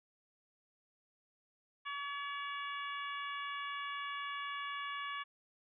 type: harmonic tone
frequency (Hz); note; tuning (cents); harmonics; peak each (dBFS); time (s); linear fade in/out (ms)
568; C#5; +42; 2 / 3 / 4 / 5 / 6; -41 / -45 / -47 / -49 / -51; 1.85-5.24; 20
effects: none